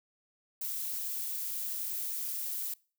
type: noise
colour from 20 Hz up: violet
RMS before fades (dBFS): -36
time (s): 0.61-2.74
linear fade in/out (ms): 5
effects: noise-tail reverb RT60 0.4 s tail -24 dB re dry

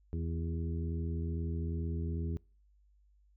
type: harmonic tone with a mistuned harmonic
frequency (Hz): 82.4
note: E2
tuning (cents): 0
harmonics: 1 / 2 / 3 / 4 / 5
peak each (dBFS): -34 / -40 / -44 / -46 / -48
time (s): 0.13-2.37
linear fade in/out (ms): 0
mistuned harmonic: 4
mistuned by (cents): +33
effects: noise-tail reverb RT60 0.4 s tail -26 dB re dry + added 50 Hz sine -63 dBFS peak until 3.36 s

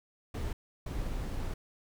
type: noise bursts at uneven times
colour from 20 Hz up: brown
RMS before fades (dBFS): -35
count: 2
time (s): 0.34-0.53 / 0.86-1.54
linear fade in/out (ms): 5
effects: none

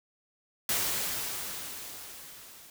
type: noise with level ramp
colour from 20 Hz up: white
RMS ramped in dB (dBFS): -28 to -52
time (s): 0.69-2.7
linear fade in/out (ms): 2
effects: none

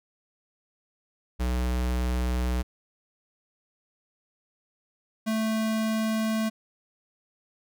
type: tone pair in turn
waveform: square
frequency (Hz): 61.8 / 220.2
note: B1 / A3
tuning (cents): +2 / +2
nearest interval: octave + minor seventh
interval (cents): 2200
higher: second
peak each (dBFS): -25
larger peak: neither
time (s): 1.39-2.63 / 5.26-6.5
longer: neither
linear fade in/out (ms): 20
effects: none

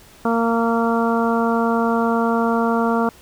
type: harmonic tone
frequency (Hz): 230.4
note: A#3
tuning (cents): -20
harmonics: 1 / 2 / 3 / 4 / 5 / 6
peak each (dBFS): -19 / -22 / -24 / -25 / -26 / -27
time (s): 0.25-3.09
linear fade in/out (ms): 2
effects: pink hiss -47 dBFS RMS until 3.21 s

